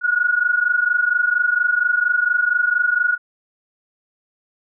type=tone pair together; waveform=sine; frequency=1436 / 1460.3 Hz; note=F6 / F#6; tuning=+48 / -23 cents; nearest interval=unison; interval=29 cents; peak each=-19 / -17 dBFS; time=0.01-3.18 s; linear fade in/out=50 ms; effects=none